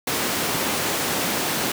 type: high-pass noise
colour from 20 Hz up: pink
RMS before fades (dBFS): -24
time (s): 0.07-1.72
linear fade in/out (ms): 5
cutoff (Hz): 190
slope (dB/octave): 12
effects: none